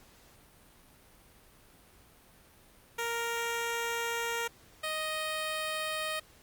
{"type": "tone pair in turn", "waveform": "10% pulse", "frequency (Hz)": [466.2, 623.5], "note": ["A#4", "D#5"], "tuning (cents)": [0, 3], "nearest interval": "perfect fourth", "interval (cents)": 503, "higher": "second", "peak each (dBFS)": [-23, -24], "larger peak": "first", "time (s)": [[2.98, 4.48], [4.83, 6.2]], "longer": "first", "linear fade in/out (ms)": 10, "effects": ["pink hiss -59 dBFS RMS until 6.42 s", "Opus 48 kbps"]}